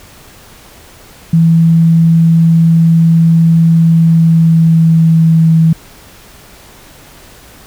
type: tone with pitch glide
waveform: sine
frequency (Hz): 164.81 to 162.07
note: E3 to E3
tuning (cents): 0 to -29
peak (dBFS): -4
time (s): 1.33-5.73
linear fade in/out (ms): 5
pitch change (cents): -29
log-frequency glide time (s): 3.78-5.61
effects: pink hiss -38 dBFS RMS until 7.66 s